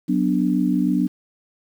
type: chord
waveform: sine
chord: B minor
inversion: second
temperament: equal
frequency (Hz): 185 / 246.9 / 293.7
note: F#3 / B3 / D4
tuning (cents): 0 / 0 / 0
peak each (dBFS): -21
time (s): 0.08-1.08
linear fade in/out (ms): 20
effects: 8-bit